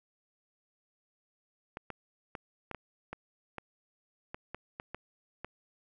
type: clicks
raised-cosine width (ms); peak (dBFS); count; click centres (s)
0.5; -24; 12; 1.771 / 1.903 / 2.352 / 2.713 / 2.747 / 3.13 / 3.583 / 4.345 / 4.546 / 4.799 / 4.946 / 5.446
effects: none